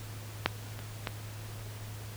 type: clicks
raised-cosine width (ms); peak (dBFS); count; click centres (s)
0.3; -7 / -26 / -15; 3; 0.46 / 0.791 / 1.072
effects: added 106 Hz sine -41 dBFS peak until 2.16 s + pink hiss -48 dBFS RMS until 2.16 s